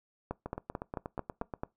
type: two click trains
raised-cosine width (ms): 1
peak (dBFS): -23 / -20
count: 10 / 7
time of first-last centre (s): 0.46-1.538 / 0.31-1.635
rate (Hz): 8.35 / 4.53
effects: noise-tail reverb RT60 0.2 s tail -22 dB re dry